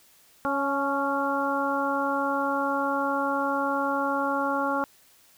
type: harmonic tone with a mistuned harmonic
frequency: 277.2 Hz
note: C#4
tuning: in tune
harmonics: 1 / 2 / 3 / 4 / 5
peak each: -30 / -30 / -30 / -30 / -30 dBFS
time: 0.45-4.84 s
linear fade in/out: 0 ms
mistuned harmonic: 3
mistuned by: +27 cents
effects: white hiss -58 dBFS RMS until 5.37 s